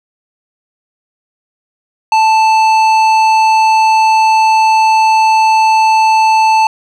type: tone with tanh clipping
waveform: sine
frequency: 880 Hz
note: A5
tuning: in tune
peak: -8 dBFS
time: 2.12-6.67 s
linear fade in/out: 2 ms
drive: 13 dB
effects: none